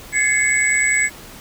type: tone cluster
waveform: sine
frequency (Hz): 1706 / 2067 / 2197 / 7870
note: G#6 / C7 / C#7 / B8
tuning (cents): +46 / -22 / -16 / -7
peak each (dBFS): -20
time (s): 0.12-1.1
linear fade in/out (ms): 50
effects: pink hiss -39 dBFS RMS until 1.4 s